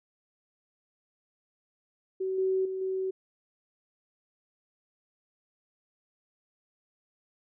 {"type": "tone with level steps", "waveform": "sine", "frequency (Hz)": 378.5, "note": "F#4", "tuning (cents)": 39, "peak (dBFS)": [-28, -24, -31, -28], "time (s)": [2.2, 3.11], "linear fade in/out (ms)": 10, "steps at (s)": [2.38, 2.65, 2.81], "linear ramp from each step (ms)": 5, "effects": []}